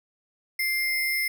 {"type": "tone with sample-and-hold", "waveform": "sine", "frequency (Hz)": 2099, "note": "C7", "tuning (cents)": 5, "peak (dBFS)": -23, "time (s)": [0.59, 1.28], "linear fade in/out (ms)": 5, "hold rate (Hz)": 7350, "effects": []}